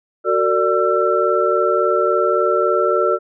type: tone cluster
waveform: sine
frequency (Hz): 371.7 / 455.3 / 588 / 1341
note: F#4 / A#4 / D5 / E6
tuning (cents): +8 / -41 / +2 / +29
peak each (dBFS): -19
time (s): 0.24-3.19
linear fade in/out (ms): 50
effects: none